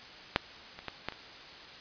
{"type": "clicks", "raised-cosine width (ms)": 0.3, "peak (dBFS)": [-7, -27, -19, -16, -27], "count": 5, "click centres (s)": [0.361, 0.79, 0.883, 1.086, 1.123], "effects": ["white hiss -48 dBFS RMS until 1.8 s", "resampled to 11025 Hz"]}